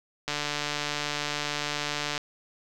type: click train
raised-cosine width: 0.2 ms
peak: -12 dBFS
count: 280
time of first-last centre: 0.28-2.178 s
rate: 147 Hz
effects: none